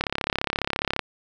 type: click train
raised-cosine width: 0.3 ms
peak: -7 dBFS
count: 35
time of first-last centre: 0.01-0.993 s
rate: 34.6 Hz
effects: none